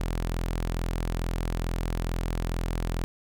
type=tone; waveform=sawtooth; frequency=42.29 Hz; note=E1; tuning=45 cents sharp; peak=-23 dBFS; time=0-3.04 s; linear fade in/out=0 ms; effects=none